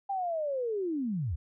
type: linear sweep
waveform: sine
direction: down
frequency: 803 to 64.4 Hz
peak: -29 dBFS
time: 0.09-1.36 s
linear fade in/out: 10 ms
effects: none